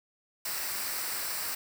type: noise with comb filter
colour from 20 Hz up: white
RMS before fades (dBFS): -34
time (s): 0.45-1.55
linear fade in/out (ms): 5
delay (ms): 0.3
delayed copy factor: -0.55
effects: none